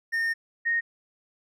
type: tone pair in turn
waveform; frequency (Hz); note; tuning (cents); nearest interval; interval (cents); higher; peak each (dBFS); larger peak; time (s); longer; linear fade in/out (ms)
triangle / sine; 1829 / 1856.7; A#6 / A#6; -33 / -7; unison; 26; second; -22; neither; 0.12-0.34 / 0.65-0.81; first; 20
effects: none